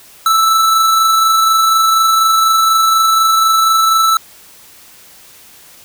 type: tone with amplitude modulation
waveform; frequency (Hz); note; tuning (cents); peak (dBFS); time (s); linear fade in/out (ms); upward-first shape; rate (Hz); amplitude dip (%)
square; 1318.5; E6; 0; -8; 0.26-4.17; 2; sine; 24.1; 25
effects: white hiss -41 dBFS RMS until 5.84 s